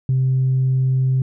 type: tone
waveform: sine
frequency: 130.81 Hz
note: C3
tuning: in tune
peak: -13 dBFS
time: 0.09-1.22 s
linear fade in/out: 2 ms
effects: tanh soft clip ceiling -11 dBFS